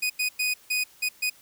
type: tone bursts at uneven times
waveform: sawtooth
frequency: 2488 Hz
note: D#7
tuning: 1 cent flat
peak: -20 dBFS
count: 6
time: 0.02-0.1 / 0.19-0.29 / 0.39-0.54 / 0.7-0.84 / 1.02-1.09 / 1.22-1.3 s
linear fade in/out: 10 ms
effects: white hiss -55 dBFS RMS until 1.41 s